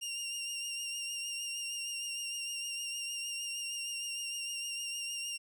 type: tone with vibrato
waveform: 20% pulse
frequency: 2794 Hz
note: F7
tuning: in tune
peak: -31 dBFS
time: 0.01-5.38 s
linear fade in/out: 20 ms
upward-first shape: triangle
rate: 6.5 Hz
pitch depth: 33 cents each way
effects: none